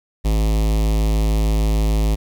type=tone with notch filter; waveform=square; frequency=53.3 Hz; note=G#1; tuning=46 cents sharp; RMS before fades=-17 dBFS; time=0.24-2.16 s; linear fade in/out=20 ms; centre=1500 Hz; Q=1; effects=9-bit